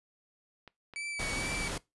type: clicks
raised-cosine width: 0.3 ms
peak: -32 dBFS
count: 2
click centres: 0.677 / 0.937 s
type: tone with vibrato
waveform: 40% pulse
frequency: 2289 Hz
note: D7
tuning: 45 cents flat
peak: -35 dBFS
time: 0.96-1.68 s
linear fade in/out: 0 ms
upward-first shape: sine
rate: 2.2 Hz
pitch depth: 32 cents each way
type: noise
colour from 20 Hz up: pink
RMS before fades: -36 dBFS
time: 1.19-1.78 s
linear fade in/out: 5 ms
effects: noise-tail reverb RT60 0.2 s tail -21 dB re dry + resampled to 24000 Hz